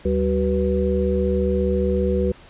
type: tone cluster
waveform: sine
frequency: 73.3 / 193 / 376 / 490.7 Hz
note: D2 / G3 / F#4 / B4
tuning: -3 / -27 / +28 / -11 cents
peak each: -23 dBFS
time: 0.05-2.32 s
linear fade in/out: 5 ms
effects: pink hiss -47 dBFS RMS until 2.49 s + resampled to 8000 Hz